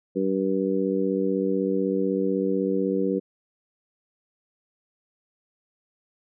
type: harmonic tone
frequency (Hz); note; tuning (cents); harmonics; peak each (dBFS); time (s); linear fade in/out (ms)
96; G2; -36; 2 / 3 / 4 / 5; -27 / -27 / -27 / -27; 0.15-3.2; 20
effects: none